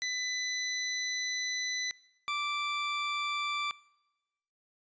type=tone pair in turn; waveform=20% pulse; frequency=2000 / 1170.9 Hz; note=B6 / D6; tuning=+21 / -6 cents; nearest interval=major sixth; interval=927 cents; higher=first; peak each=-26 dBFS; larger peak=neither; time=0.02-1.91 / 2.28-3.71 s; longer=first; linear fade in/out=0 ms; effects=noise-tail reverb RT60 1.0 s tail -22 dB re dry + resampled to 16000 Hz